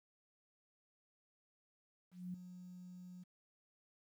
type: tone with ADSR envelope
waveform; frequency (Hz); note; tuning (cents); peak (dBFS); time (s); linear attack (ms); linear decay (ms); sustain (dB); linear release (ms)
sine; 180.3; F#3; -45; -40; 2.11-3.24; 230; 4; -10; 14
effects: 12-bit